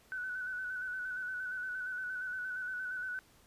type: tone with vibrato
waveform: sine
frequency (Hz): 1496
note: F#6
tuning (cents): +19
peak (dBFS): -36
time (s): 0.12-3.19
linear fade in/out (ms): 0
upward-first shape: square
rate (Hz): 8.6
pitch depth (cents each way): 30
effects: pink hiss -64 dBFS RMS until 3.46 s + resampled to 32000 Hz